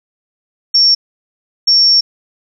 sine tone bursts at uneven times, 5480 Hz, F8, 34 cents flat, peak -6 dBFS, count 2, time 0.74-0.95 / 1.67-2.01 s, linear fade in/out 10 ms, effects 8-bit

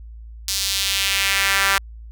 sawtooth tone with high-pass filter sweep, 196 Hz, G3, in tune, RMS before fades -20 dBFS, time 0.48-1.78 s, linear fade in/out 2 ms, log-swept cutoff 4900 to 1400 Hz, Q 1.6, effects added 56 Hz sine -35 dBFS peak until 2.11 s

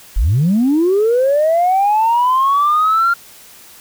sine linear sweep, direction up, 32.39 to 1400 Hz, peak -9 dBFS, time 0.16-3.14 s, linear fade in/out 10 ms, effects tanh soft clip ceiling -7 dBFS + white hiss -41 dBFS RMS until 3.8 s

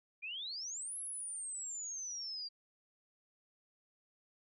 sine exponential two-way sweep, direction up then down, 2363 to 11120 to 4714 Hz, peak -40 dBFS, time 0.22-2.49 s, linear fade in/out 20 ms, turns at 0.98 s, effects none

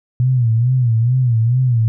sine tone with vibrato, 120.6 Hz, B2, 41 cents flat, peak -11 dBFS, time 0.2-1.88 s, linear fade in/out 0 ms, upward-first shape sine, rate 2.3 Hz, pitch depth 130 cents each way, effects none

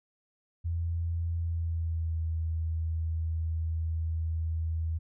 sine tone with pitch glide, 84.1 to 81.09 Hz, E2 to E2, +35 to -28 cents, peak -28 dBFS, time 0.64-4.99 s, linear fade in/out 20 ms, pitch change -63 cents, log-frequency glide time 1.38-2.19 s, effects none

